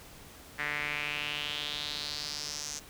sawtooth tone with band-pass filter sweep, 147.8 Hz, D3, 11 cents sharp, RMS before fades -36 dBFS, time 0.58-2.8 s, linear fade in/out 20 ms, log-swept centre 1900 to 6400 Hz, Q 4.1, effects pink hiss -51 dBFS RMS until 2.89 s

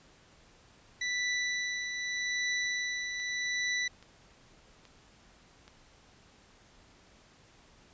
sawtooth tone with tremolo, 1975.5 Hz, B6, in tune, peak -25 dBFS, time 1.01-3.88 s, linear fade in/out 5 ms, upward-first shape triangle, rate 0.83 Hz, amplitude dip 50%
click train, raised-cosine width 0.2 ms, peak -35 dBFS, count 4, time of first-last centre 3.2-5.679 s, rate 1.21 Hz
effects pink hiss -60 dBFS RMS until 7.93 s + resampled to 16000 Hz

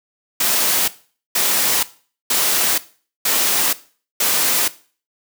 white noise bursts, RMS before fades -17 dBFS, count 5, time 0.4-4.68 s, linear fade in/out 5 ms, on 480 ms, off 470 ms, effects noise-tail reverb RT60 0.4 s tail -17 dB re dry + high-pass 200 Hz 12 dB/octave

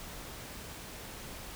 pink noise, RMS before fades -45 dBFS, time 0-1.55 s, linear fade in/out 0 ms, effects none

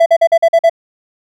triangle tone bursts, 666 Hz, E5, 18 cents sharp, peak -3 dBFS, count 7, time 0-0.697 s, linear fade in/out 10 ms, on 61 ms, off 45 ms, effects none

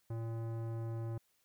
sine tone with tanh clipping, 114.2 Hz, A#2, 35 cents flat, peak -39 dBFS, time 0.1-1.18 s, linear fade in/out 5 ms, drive 17 dB, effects white hiss -75 dBFS RMS until 1.44 s

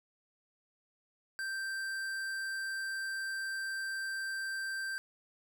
sine tone with tanh clipping, 1568 Hz, G6, in tune, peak -37 dBFS, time 1.39-4.98 s, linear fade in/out 0 ms, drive 16 dB, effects none

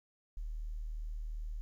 sine tone, 38.65 Hz, D#1, 11 cents flat, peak -37 dBFS, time 0.37-1.61 s, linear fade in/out 0 ms, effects 12-bit

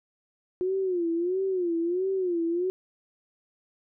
sine tone with vibrato, 358 Hz, F4, 43 cents sharp, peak -24 dBFS, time 0.61-2.7 s, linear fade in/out 0 ms, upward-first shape sine, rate 1.5 Hz, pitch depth 130 cents each way, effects none

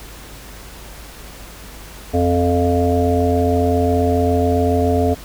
harmonic tone, 87.31 Hz, F2, in tune, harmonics 1 / 3 / 5 / 7 / 8, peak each -18 / -19 / -19 / -23 / -21 dBFS, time 2.13-5.15 s, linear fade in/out 20 ms, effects added 50 Hz sine -38 dBFS peak until 5.24 s + pink hiss -38 dBFS RMS until 5.24 s

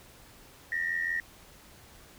sine tone pair together, 1815.4 / 1901 Hz, A#6 / A#6, -46 / +33 cents, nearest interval minor second, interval 79 cents, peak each -31 / -30 dBFS, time 0.72-1.2 s, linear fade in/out 2 ms, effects tanh soft clip ceiling -20 dBFS + pink hiss -54 dBFS RMS until 2.18 s

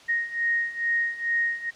sine beating tone pair, 1864.7 / 1867 Hz, A#6 / A#6, 0 / +2 cents, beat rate 2.3 Hz, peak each -28 / -25 dBFS, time 0.08-1.71 s, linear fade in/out 20 ms, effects white hiss -50 dBFS RMS until 1.75 s + low-pass 5000 Hz 12 dB/octave

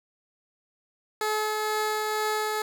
15% pulse tone with tremolo, 428.6 Hz, A4, 45 cents flat, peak -18 dBFS, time 1.21-2.62 s, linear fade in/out 2 ms, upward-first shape triangle, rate 2.1 Hz, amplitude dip 25%, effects none

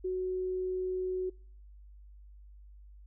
sine tone, 370 Hz, F#4, in tune, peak -30 dBFS, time 0.04-1.3 s, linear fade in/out 10 ms, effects noise-tail reverb RT60 0.5 s tail -26 dB re dry + added 50 Hz sine -50 dBFS peak until 3.06 s

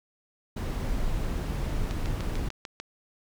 brown noise, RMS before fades -29 dBFS, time 0.56-2.49 s, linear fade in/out 10 ms
click train, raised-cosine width 0.2 ms, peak -20 dBFS, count 7, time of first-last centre 1.91-2.8 s, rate 6.74 Hz
effects none

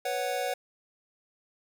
square chord, B suspended second, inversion none, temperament equal, 493.9 / 554.4 / 740 Hz, B4 / C#5 / F#5, 0 / 0 / 0 cents, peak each -35 / -34 / -33 dBFS, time 0.05-0.54 s, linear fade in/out 5 ms, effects none

